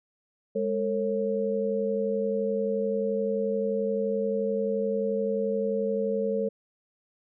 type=tone cluster; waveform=sine; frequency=206.3 / 453.5 / 545 Hz; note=G#3 / A#4 / C#5; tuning=-11 / -48 / -29 cents; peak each=-31 / -27 / -30 dBFS; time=0.55-6.49 s; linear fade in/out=10 ms; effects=none